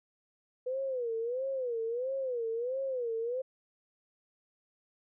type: tone with vibrato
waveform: sine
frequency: 493.9 Hz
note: B4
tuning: in tune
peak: -31 dBFS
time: 0.66-3.42 s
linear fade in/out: 10 ms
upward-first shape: sine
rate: 1.5 Hz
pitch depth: 160 cents each way
effects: none